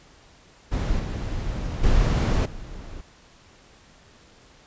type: noise with level steps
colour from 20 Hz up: brown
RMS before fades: -24 / -28 / -19 / -37 dBFS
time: 0.71-3.02 s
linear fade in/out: 20 ms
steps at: 0.99 / 1.83 / 2.45 s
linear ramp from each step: 10 ms
effects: pink hiss -53 dBFS RMS until 4.66 s + resampled to 16000 Hz